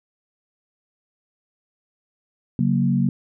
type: chord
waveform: sine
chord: F# major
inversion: second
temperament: equal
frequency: 138.59 / 185 / 233.1 Hz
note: C#3 / F#3 / A#3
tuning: 0 / 0 / 0 cents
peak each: -21 dBFS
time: 2.59-3.09 s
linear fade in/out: 2 ms
effects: none